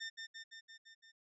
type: tone with echo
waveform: 20% pulse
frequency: 1806 Hz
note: A6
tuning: 45 cents sharp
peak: -36 dBFS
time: 0-0.1 s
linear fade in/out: 20 ms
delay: 170 ms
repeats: 6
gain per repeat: -3 dB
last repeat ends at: 1.12 s
effects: resampled to 22050 Hz